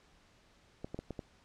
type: clicks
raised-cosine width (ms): 2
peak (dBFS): -26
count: 5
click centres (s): 0.845 / 0.945 / 0.99 / 1.107 / 1.192
effects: pink hiss -65 dBFS RMS until 1.44 s + low-pass 6000 Hz 12 dB/octave